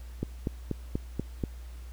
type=click train; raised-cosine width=3 ms; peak=-16 dBFS; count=6; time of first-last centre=0.23-1.438 s; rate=4.14 Hz; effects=added 60 Hz sine -40 dBFS peak until 1.92 s + pink hiss -57 dBFS RMS until 1.92 s